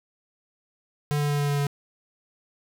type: tone with pitch steps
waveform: square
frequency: 146.83 / 145.98 / 145.14 / 144.31 / 143.48 / 142.65 Hz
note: D3 / D3 / D3 / D3 / D3 / C#3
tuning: 0 / -10 / -20 / -30 / -40 / +50 cents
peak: -23 dBFS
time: 1.11-1.668 s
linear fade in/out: 0 ms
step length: 93 ms
effects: none